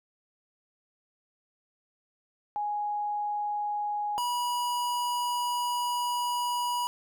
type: tone pair in turn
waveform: sine / square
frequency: 830.6 / 971.6 Hz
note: G#5 / B5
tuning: 0 / -29 cents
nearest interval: minor third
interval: 271 cents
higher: second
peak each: -28 / -28 dBFS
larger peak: neither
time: 2.56-4.18 / 4.18-6.87 s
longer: second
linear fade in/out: 0 ms
effects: none